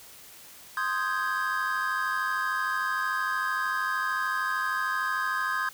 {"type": "chord", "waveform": "triangle", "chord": "Ab major seventh", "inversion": "first", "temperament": "equal", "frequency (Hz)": [1046.5, 1244.5, 1568, 1661.2], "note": ["C6", "Eb6", "G6", "Ab6"], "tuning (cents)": [0, 0, 0, 0], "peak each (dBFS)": -30, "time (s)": [0.77, 5.69], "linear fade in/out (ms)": 2, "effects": ["white hiss -49 dBFS RMS until 5.73 s"]}